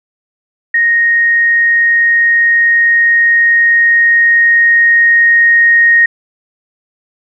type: tone with level ramp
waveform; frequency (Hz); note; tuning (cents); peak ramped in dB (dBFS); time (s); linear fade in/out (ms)
sine; 1864.7; A#6; 0; -7 to -4; 0.74-6.06; 5
effects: none